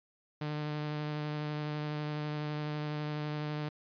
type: tone with vibrato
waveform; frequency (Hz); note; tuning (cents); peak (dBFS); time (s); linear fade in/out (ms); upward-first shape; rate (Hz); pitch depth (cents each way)
sawtooth; 150.2; D3; +39; -30; 0.41-3.69; 5; sine; 12; 12
effects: resampled to 11025 Hz